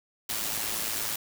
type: noise with amplitude modulation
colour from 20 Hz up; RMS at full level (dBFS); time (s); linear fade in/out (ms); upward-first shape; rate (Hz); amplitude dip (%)
white; -29; 0.29-1.16; 5; sine; 109; 50
effects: none